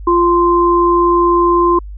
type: tone pair together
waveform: sine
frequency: 346.8 / 1042 Hz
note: F4 / C6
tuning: -12 / -7 cents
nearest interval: octave + perfect fifth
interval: 1905 cents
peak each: -11 dBFS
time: 0.07-1.79 s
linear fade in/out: 5 ms
effects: added 50 Hz sine -26 dBFS peak until 1.97 s